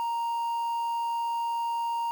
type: tone with quantisation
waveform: triangle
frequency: 932.3 Hz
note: A#5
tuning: in tune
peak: -25 dBFS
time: 0-2.11 s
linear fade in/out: 0 ms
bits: 8
effects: none